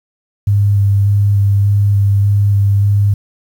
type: tone with vibrato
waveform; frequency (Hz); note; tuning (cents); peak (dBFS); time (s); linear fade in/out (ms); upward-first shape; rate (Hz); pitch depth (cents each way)
sine; 100.8; G2; +49; -8; 0.47-3.14; 5; square; 1.7; 13
effects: 7-bit